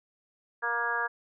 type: harmonic tone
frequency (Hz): 235.8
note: A#3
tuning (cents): +20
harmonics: 2 / 3 / 4 / 5 / 6 / 7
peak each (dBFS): -39 / -39 / -34 / -35 / -35 / -30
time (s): 0.62-1.08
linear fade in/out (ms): 20
effects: none